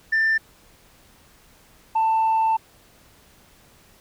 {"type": "tone pair in turn", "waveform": "sine", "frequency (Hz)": [1783, 889.2], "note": ["A6", "A5"], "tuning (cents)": [22, 18], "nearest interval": "octave", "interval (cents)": 1204, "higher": "first", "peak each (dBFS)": -15, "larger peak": "neither", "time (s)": [[0.12, 0.38], [1.95, 2.57]], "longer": "second", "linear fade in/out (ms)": 10, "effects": ["tanh soft clip ceiling -15 dBFS", "pink hiss -54 dBFS RMS until 4 s"]}